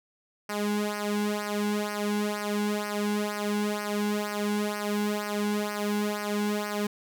sawtooth tone with flanger, 207.7 Hz, G#3, in tune, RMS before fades -29 dBFS, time 0.49-6.87 s, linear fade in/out 5 ms, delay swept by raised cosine 0.27 to 1.67 ms, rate 2.1 Hz, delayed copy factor -0.8, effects none

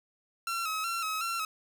sawtooth tone with vibrato, 1318.5 Hz, E6, in tune, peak -27 dBFS, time 0.47-1.45 s, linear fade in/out 2 ms, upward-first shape square, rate 2.7 Hz, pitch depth 53 cents each way, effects 9-bit

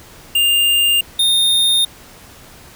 square tone pair in turn, 2804 / 3661 Hz, F7 / A#7, +6 / -32 cents, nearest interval perfect fourth, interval 462 cents, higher second, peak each -12 dBFS, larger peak neither, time 0.35-1.01 / 1.19-1.85 s, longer neither, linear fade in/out 5 ms, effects pink hiss -41 dBFS RMS until 2.75 s

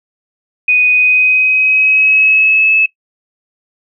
sine tone with pitch glide, 2489 to 2598 Hz, D#7 to E7, 0 to -26 cents, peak -7 dBFS, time 0.68-2.86 s, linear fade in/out 5 ms, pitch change +74 cents, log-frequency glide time 0.9-2.73 s, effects noise-tail reverb RT60 0.1 s tail -18 dB re dry

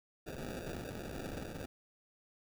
white noise with sample-and-hold, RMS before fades -43 dBFS, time 0.26-1.66 s, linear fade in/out 10 ms, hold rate 1050 Hz, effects none

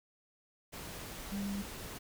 sine tone in noise, 200 Hz, G3, 35 cents sharp, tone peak -35 dBFS, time 1.31-1.63 s, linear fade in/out 20 ms, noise pink, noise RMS -45 dBFS, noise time 0.72-1.99 s, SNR +7 dB, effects none

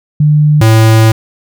sine / square tone pair in turn, 150 / 111.24 Hz, D3 / A2, +37 / +19 cents, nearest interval perfect fourth, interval 518 cents, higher first, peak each -4 dBFS, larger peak neither, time 0.2-0.61 / 0.61-1.12 s, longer second, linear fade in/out 5 ms, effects none

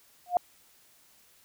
sine tone with exponential growth, 712 Hz, F5, 33 cents sharp, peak -16 dBFS, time 0.26-0.37 s, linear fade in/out 1 ms, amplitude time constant 23 ms, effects white hiss -61 dBFS RMS until 1.44 s

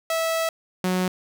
sawtooth tone pair in turn, 653 / 183.67 Hz, E5 / F#3, -17 / -12 cents, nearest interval octave + minor seventh, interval 2195 cents, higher first, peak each -18 / -17 dBFS, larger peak second, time 0.1-0.49 / 0.84-1.08 s, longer first, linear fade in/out 2 ms, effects none

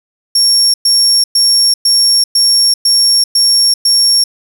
35% pulse tone bursts, 5520 Hz, F8, 21 cents flat, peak -4 dBFS, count 8, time 0.35-4.24 s, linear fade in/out 5 ms, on 390 ms, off 110 ms, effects none

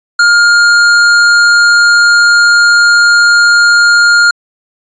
sine tone with hard clipping, 1412 Hz, F6, 19 cents sharp, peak -5 dBFS, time 0.19-4.31 s, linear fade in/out 5 ms, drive 18 dB, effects resampled to 16000 Hz

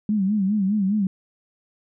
sine tone with vibrato, 201.4 Hz, G3, 47 cents sharp, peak -18 dBFS, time 0.09-1.07 s, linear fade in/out 2 ms, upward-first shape sine, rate 4.9 Hz, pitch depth 120 cents each way, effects none

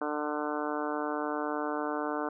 harmonic tone, 149.4 Hz, D3, 30 cents sharp, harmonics 2 / 3 / 4 / 5 / 6 / 7 / 8 / 9 / 10, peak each -35 / -37 / -38 / -39 / -40 / -40 / -41 / -42 / -42 dBFS, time 0.01-2.29 s, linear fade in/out 5 ms, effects none

